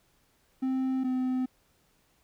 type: tone pair in turn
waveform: triangle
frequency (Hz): 261.6 / 256.2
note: C4 / C4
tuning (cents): 0 / -36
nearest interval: unison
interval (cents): 36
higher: first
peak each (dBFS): -24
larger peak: neither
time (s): 0.62-1.04 / 1.04-1.46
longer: neither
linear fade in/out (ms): 10
effects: pink hiss -68 dBFS RMS until 2.23 s